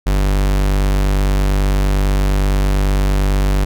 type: tone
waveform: 45% pulse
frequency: 48.81 Hz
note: G1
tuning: 7 cents flat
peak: -12 dBFS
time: 0.06-3.65 s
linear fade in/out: 10 ms
effects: none